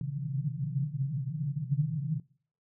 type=band-pass noise; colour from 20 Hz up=pink; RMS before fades=-32 dBFS; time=0.01-2.2 s; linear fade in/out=2 ms; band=130 to 160 Hz; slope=96 dB/octave; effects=noise-tail reverb RT60 0.5 s tail -22 dB re dry